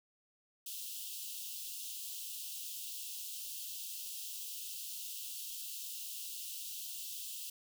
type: high-pass noise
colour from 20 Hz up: white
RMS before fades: -44 dBFS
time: 0.66-7.5 s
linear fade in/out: 5 ms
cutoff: 2700 Hz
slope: 96 dB/octave
effects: none